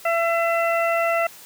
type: harmonic tone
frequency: 672 Hz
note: E5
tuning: 33 cents sharp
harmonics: 1 / 2 / 3 / 4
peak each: -20 / -25 / -27 / -29 dBFS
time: 0.05-1.27 s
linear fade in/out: 5 ms
effects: white hiss -44 dBFS RMS until 1.45 s + high-pass 80 Hz 12 dB/octave